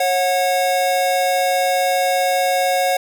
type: tone pair together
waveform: square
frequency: 546.1 / 731 Hz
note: C#5 / F#5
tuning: -26 / -21 cents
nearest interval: perfect fourth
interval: 505 cents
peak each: -20 / -18 dBFS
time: 0-2.97 s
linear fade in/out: 5 ms
effects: none